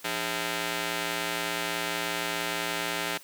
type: ring-modulated tone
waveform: 5% pulse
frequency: 236.6 Hz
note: A#3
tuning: 26 cents sharp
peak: -14 dBFS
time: 0.04-3.18 s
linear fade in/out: 10 ms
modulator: 1120 Hz
effects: white hiss -51 dBFS RMS until 3.23 s + high-pass 150 Hz 12 dB/octave